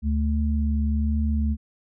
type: tone pair together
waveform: sine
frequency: 73.42 / 219 Hz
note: D2 / A3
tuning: 0 / -8 cents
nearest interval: octave + perfect fifth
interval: 1892 cents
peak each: -21 / -26 dBFS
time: 0.02-1.57 s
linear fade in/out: 50 ms
effects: none